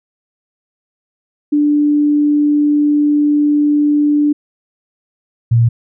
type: tone pair in turn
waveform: sine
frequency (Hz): 294.5 / 116.87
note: D4 / A#2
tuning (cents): +5 / +5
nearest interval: octave + major third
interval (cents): 1600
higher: first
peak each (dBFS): -9 / -7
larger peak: second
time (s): 1.52-4.33 / 5.51-5.69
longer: first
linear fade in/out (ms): 10
effects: none